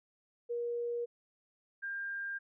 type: tone pair in turn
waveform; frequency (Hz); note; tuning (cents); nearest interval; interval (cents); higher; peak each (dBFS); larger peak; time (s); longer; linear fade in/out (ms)
sine; 475.4 / 1599; A#4 / G6; +34 / +34; octave + major sixth; 2100; second; -33 / -36; first; 0.49-1.06 / 1.82-2.39; neither; 20
effects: none